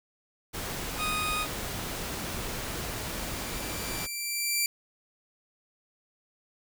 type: noise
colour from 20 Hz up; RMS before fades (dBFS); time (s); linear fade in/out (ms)
pink; -35; 0.53-4.07; 20
type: tone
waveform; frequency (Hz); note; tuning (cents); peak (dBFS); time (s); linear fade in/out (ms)
20% pulse; 1244.5; D#6; 0; -24; 0.97-1.47; 50
type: tone with exponential growth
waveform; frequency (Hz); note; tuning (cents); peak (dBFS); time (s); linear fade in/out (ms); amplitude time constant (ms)
10% pulse; 2349; D7; 0; -15; 2.36-4.66; 1; 500
effects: none